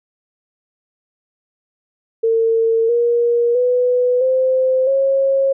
sine tone with pitch steps, 453.2 / 474.1 / 495.9 / 518.8 / 542.7 Hz, A#4 / A#4 / B4 / C5 / C#5, -49 / +29 / +7 / -15 / -37 cents, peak -12 dBFS, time 2.23-5.53 s, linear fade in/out 10 ms, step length 660 ms, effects none

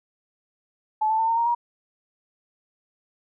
sine tone with pitch steps, 864 / 880.6 / 897.6 / 914.8 / 932.5 / 950.4 Hz, A5 / A5 / A5 / A#5 / A#5 / A#5, -32 / +1 / +34 / -33 / 0 / +33 cents, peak -19 dBFS, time 1.01-1.55 s, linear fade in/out 10 ms, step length 90 ms, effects none

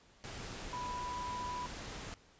sine tone in noise, 987.8 Hz, B5, in tune, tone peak -38 dBFS, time 0.73-1.66 s, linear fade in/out 0 ms, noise pink, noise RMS -45 dBFS, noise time 0.24-2.14 s, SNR +4 dB, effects pink hiss -64 dBFS RMS until 2.39 s + resampled to 16000 Hz

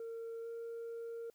sine tone with pitch glide, 458.1 to 462.6 Hz, A#4 to A#4, -30 to -13 cents, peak -39 dBFS, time 0-1.3 s, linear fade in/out 2 ms, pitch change +17 cents, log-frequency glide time 0.42-0.47 s, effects tanh soft clip ceiling -40 dBFS + white hiss -75 dBFS RMS until 1.34 s

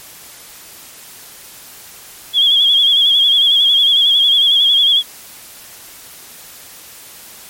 sine tone with vibrato, 3318 Hz, G#7, 2 cents flat, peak -8 dBFS, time 2.33-5.03 s, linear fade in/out 50 ms, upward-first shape sine, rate 11 Hz, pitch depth 61 cents each way, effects white hiss -37 dBFS RMS until 7.49 s + MP3 64 kbps

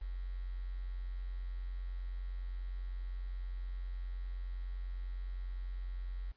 sine tone with quantisation, 44.9 Hz, F1, 49 cents sharp, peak -37 dBFS, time 0.01-6.32 s, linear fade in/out 10 ms, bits 10, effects pink hiss -73 dBFS RMS until 6.36 s + resampled to 11025 Hz

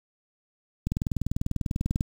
click train, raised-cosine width 5 ms, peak -14 dBFS, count 24, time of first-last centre 0.87-2.009 s, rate 20.2 Hz, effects 7-bit

